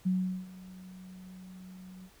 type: tone with ADSR envelope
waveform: sine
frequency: 185 Hz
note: F#3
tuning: in tune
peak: -24 dBFS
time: 0.05-2.1 s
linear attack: 18 ms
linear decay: 390 ms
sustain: -21 dB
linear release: 54 ms
effects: pink hiss -60 dBFS RMS until 2.2 s